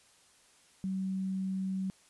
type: tone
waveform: sine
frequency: 190 Hz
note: F#3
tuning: 46 cents sharp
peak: -31 dBFS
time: 0.84-1.9 s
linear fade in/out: 0 ms
effects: white hiss -63 dBFS RMS until 2.09 s + resampled to 24000 Hz